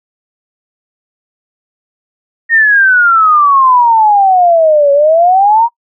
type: exponential two-way sweep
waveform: sine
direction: down then up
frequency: 1864.7 to 557 to 956 Hz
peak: -4 dBFS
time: 2.49-5.69 s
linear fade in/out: 50 ms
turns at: 4.92 s
effects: noise-tail reverb RT60 0.1 s tail -24 dB re dry